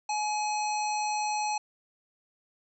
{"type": "harmonic tone", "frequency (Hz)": 845, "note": "G#5", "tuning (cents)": 30, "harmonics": [1, 3, 5, 7, 9], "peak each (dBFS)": [-28, -37, -40, -39, -44], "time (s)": [0.09, 1.58], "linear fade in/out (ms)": 5, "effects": []}